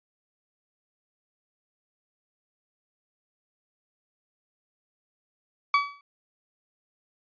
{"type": "tone with exponential decay", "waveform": "30% pulse", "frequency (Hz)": 1141, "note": "C#6", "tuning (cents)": 50, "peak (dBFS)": -13, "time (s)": [5.74, 6.01], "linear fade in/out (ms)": 2, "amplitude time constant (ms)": 57, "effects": ["resampled to 11025 Hz"]}